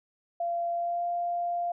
sine tone with pitch glide, 687 to 696.2 Hz, F5 to F5, -29 to -6 cents, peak -27 dBFS, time 0.4-1.72 s, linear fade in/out 5 ms, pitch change +23 cents, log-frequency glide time 0.73-1.05 s, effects none

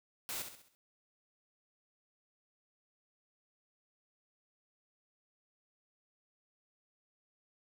white noise with echo, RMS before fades -40 dBFS, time 0.29-0.42 s, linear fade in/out 0 ms, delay 66 ms, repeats 5, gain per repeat -7 dB, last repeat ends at 0.75 s, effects none

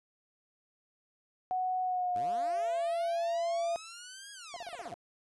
sine tone with pitch glide, 740 to 678.6 Hz, F#5 to F5, 0 to -50 cents, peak -29 dBFS, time 1.51-3.76 s, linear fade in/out 0 ms, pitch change -150 cents, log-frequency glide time 1.83-2.71 s
10% pulse linear two-way sweep, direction up then down, 82.41 to 1661.2 to 82.41 Hz, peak -37 dBFS, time 2.15-4.94 s, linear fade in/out 5 ms, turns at 4.32 s
sine tone bursts, 698.5 Hz, F5, in tune, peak -38 dBFS, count 7, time 4.54-4.941 s, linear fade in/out 0 ms, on 23 ms, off 40 ms
effects resampled to 24000 Hz

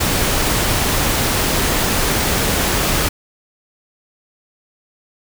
pink noise, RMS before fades -17 dBFS, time 0-3.09 s, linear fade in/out 10 ms, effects none

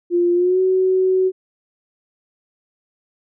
sine tone with pitch glide, 349.2 to 374.3 Hz, F4 to F#4, 0 to +20 cents, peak -13 dBFS, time 0.1-1.32 s, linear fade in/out 50 ms, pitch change +120 cents, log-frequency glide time 0.34-0.6 s, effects none

